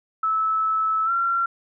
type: tone with pitch glide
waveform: sine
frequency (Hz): 1305 to 1368.3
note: E6 to F6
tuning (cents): -18 to -36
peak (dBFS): -19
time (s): 0.23-1.46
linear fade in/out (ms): 5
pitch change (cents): +82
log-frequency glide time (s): 1.05-1.11
effects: none